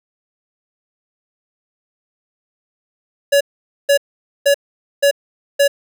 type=tone bursts; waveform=square; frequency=565 Hz; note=C#5; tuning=33 cents sharp; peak=-10 dBFS; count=5; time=3.32-5.68 s; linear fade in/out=10 ms; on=88 ms; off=480 ms; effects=none